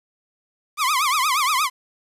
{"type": "tone with vibrato", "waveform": "sawtooth", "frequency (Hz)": 1129, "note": "C#6", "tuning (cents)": 31, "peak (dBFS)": -14, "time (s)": [0.77, 1.7], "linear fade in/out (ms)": 50, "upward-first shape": "triangle", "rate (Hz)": 8.5, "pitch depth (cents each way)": 240, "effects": ["resampled to 32000 Hz", "8-bit"]}